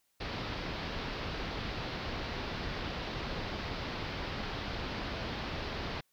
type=low-pass noise; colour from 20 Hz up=pink; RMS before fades=-38 dBFS; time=0.2-6.01 s; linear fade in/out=10 ms; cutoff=4900 Hz; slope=48 dB/octave; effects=white hiss -75 dBFS RMS until 6.12 s